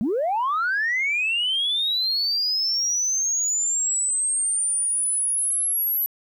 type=linear sweep; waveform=sine; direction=up; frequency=192.5 to 11840 Hz; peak=-19 dBFS; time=0.01-6.06 s; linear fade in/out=0 ms; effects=tanh soft clip ceiling -17 dBFS + 10-bit